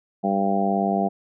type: harmonic tone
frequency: 98.5 Hz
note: G2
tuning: 9 cents sharp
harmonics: 2 / 3 / 4 / 5 / 6 / 7 / 8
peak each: -23 / -31 / -29 / -32 / -34 / -24 / -27 dBFS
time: 0.23-1.09 s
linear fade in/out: 20 ms
effects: none